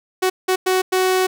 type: tone bursts at uneven times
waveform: sawtooth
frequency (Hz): 372.6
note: F#4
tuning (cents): +12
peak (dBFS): -11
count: 4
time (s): 0.22-0.3 / 0.48-0.56 / 0.66-0.82 / 0.92-1.27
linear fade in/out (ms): 10
effects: none